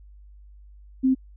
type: tone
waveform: sine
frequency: 261.6 Hz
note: C4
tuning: in tune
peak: -16 dBFS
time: 1.03-1.15 s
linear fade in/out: 20 ms
effects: added 50 Hz sine -45 dBFS peak until 1.36 s